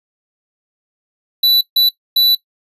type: tone bursts at uneven times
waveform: square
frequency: 3965 Hz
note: B7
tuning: 6 cents sharp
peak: -10 dBFS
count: 3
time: 1.43-1.61 / 1.76-1.89 / 2.16-2.35 s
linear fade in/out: 5 ms
effects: noise-tail reverb RT60 0.1 s tail -18 dB re dry + resampled to 32000 Hz